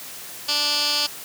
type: tone with band-pass filter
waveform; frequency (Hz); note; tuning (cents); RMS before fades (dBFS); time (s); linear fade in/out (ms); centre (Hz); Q
15% pulse; 293.7; D4; 0; -22; 0.48-1.07; 10; 4400; 3.5
effects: white hiss -37 dBFS RMS until 1.24 s + high-pass 100 Hz 12 dB/octave